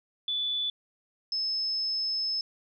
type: tone pair in turn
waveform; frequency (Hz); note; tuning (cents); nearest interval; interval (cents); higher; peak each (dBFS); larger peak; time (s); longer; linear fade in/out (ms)
sine; 3472 / 5220; A7 / E8; -24 / -18; perfect fifth; 706; second; -27; neither; 0.28-0.7 / 1.32-2.41; second; 2
effects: none